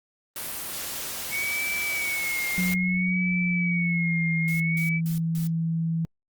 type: noise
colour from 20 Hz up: white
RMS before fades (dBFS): -33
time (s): 0.36-2.74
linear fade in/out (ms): 2
type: tone with vibrato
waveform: sine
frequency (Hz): 2217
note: C#7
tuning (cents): 0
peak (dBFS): -26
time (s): 1.3-5.01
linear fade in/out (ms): 50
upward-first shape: sine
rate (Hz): 0.59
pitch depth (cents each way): 76
type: tone with pitch glide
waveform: sine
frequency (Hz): 182.2 to 164.21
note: F#3 to E3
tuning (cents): -26 to -6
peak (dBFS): -23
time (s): 2.58-6.05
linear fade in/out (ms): 0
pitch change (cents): -180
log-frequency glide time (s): 3.18-4.42
type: noise bursts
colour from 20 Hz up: blue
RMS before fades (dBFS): -40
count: 4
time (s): 4.48-5.47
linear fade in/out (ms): 0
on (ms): 120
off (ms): 170
effects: Opus 32 kbps